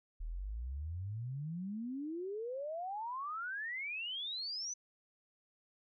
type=exponential sweep; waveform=sine; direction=up; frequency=37.35 to 6130 Hz; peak=-38 dBFS; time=0.2-4.74 s; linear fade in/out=10 ms; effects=none